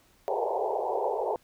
pink band-pass noise, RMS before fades -29 dBFS, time 0.28-1.36 s, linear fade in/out 0 ms, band 380 to 940 Hz, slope 96 dB/octave, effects pink hiss -63 dBFS RMS until 1.43 s

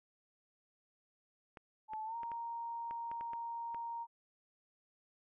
clicks, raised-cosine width 0.5 ms, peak -35 dBFS, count 9, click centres 1.572 / 1.935 / 2.233 / 2.317 / 2.91 / 3.115 / 3.21 / 3.334 / 3.746 s
sine tone with pitch glide, 869 to 931.4 Hz, A5 to A#5, -22 to -2 cents, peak -39 dBFS, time 1.88-4.07 s, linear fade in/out 50 ms, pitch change +120 cents, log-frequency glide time 2.05-2.16 s
effects none

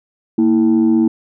sine tone pair together, 230 / 325.3 Hz, A#3 / E4, -23 / -23 cents, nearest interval tritone, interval 600 cents, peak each -11 dBFS, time 0.38-1.08 s, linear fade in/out 5 ms, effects tanh soft clip ceiling -6 dBFS

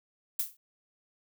violet noise with exponential decay, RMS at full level -26 dBFS, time 0.39-0.57 s, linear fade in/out 5 ms, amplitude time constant 37 ms, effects none

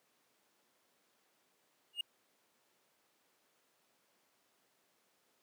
triangle tone with exponential growth, 2850 Hz, F7, 34 cents sharp, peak -29 dBFS, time 1.93-2.01 s, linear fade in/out 5 ms, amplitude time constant 17 ms, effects pink hiss -74 dBFS RMS until 5.42 s + high-pass 300 Hz 12 dB/octave

